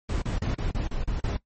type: noise bursts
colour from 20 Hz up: brown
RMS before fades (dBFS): -27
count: 8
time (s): 0.09-1.368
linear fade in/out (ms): 5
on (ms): 130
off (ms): 34
effects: noise-tail reverb RT60 0.1 s tail -18 dB re dry + MP3 32 kbps